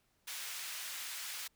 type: high-pass noise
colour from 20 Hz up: pink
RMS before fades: -43 dBFS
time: 0.27-1.48 s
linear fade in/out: 10 ms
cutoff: 1900 Hz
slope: 12 dB/octave
effects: pink hiss -75 dBFS RMS until 1.55 s